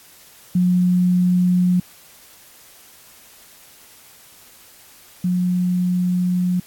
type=tone pair in turn; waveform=sine; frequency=180 / 180 Hz; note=F#3 / F#3; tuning=-47 / -47 cents; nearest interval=unison; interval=0 cents; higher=neither; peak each=-13 / -16 dBFS; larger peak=first; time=0.55-1.8 / 5.24-6.6 s; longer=second; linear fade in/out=5 ms; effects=white hiss -47 dBFS RMS until 6.66 s + AAC 64 kbps